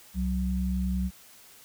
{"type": "tone pair together", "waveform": "sine", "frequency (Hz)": [65.41, 185.01], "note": ["C2", "F#3"], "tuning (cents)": [0, 0], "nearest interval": "octave + tritone", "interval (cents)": 1800, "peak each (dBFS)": -28, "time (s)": [0.14, 1.11], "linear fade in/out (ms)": 50, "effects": ["white hiss -53 dBFS RMS until 1.64 s"]}